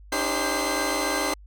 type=tone cluster; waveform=15% pulse; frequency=287.1 / 314.5 / 396 / 527 / 2052 Hz; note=D4 / D#4 / G4 / C5 / C7; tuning=-39 / +19 / +18 / +12 / -34 cents; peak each=-24 dBFS; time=0.12-1.34 s; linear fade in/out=5 ms; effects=added 50 Hz sine -44 dBFS peak until 1.46 s